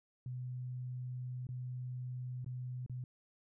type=tone with dropouts; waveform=sine; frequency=125.7 Hz; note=B2; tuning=31 cents sharp; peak=-39 dBFS; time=0.26-3.04 s; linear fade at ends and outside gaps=2 ms; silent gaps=1.469-1.489 / 2.446-2.462 / 2.863-2.896 s; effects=none